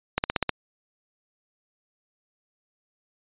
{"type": "slowing click train", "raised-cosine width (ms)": 0.3, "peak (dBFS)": -6, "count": 6, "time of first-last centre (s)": [0.18, 0.493], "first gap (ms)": 59, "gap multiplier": 1.03, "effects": ["resampled to 8000 Hz"]}